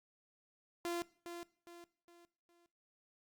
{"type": "tone with echo", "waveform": "sawtooth", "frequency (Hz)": 344.3, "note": "F4", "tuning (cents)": -25, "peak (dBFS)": -33, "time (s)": [0.85, 1.02], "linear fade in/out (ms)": 0, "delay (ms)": 410, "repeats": 4, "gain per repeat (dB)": -8, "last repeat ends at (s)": 2.66, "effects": ["noise-tail reverb RT60 0.5 s tail -20 dB re dry", "Opus 48 kbps"]}